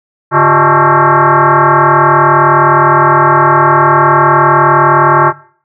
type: tone with frequency modulation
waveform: sine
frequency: 103.7 Hz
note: G#2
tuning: 2 cents flat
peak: -4 dBFS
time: 0.31-5.33 s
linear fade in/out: 50 ms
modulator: 247 Hz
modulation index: 5.6
effects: noise-tail reverb RT60 0.5 s tail -19 dB re dry